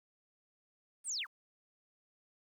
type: linear sweep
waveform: sine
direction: down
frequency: 9340 to 784 Hz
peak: -35 dBFS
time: 1.04-1.27 s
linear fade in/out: 50 ms
effects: 11-bit